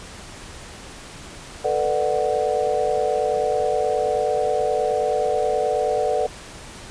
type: chord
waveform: sine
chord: B minor seventh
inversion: third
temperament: just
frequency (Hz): 444.5 / 493.9 / 592.7 / 740.8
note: A4 / B4 / D5 / F#5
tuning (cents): +18 / 0 / +16 / +2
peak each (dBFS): -24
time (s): 1.64-6.27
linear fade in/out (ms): 10
effects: pink hiss -39 dBFS RMS until 6.9 s + resampled to 22050 Hz